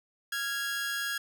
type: tone pair together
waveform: sawtooth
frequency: 1390.8 / 1654 Hz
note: F6 / G#6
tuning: -8 / -8 cents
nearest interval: minor third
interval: 300 cents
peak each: -34 / -28 dBFS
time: 0.32-1.18 s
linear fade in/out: 5 ms
effects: none